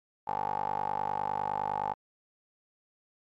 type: tone with band-pass filter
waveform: 15% pulse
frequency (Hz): 49.82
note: G1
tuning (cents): +29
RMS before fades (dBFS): -32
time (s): 0.27-1.94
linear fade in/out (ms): 10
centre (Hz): 860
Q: 8
effects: MP3 64 kbps